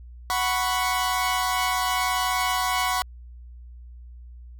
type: chord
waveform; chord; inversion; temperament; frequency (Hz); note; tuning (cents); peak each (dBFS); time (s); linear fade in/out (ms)
sawtooth; F# suspended fourth; none; equal; 740 / 987.8 / 1108.7; F#5 / B5 / C#6; 0 / 0 / 0; -23; 0.3-3.02; 0
effects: added 60 Hz sine -40 dBFS peak until 4.59 s